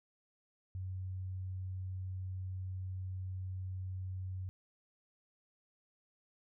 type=tone; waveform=sine; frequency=93.3 Hz; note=F#2; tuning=15 cents sharp; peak=-38 dBFS; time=0.75-4.49 s; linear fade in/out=0 ms; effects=none